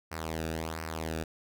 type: tone with flanger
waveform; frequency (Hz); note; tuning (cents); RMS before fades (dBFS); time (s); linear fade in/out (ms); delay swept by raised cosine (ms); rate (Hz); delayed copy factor
sawtooth; 80.3; E2; -45; -36; 0.11-1.24; 10; 0.28 to 0.97; 1.4; -0.7
effects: none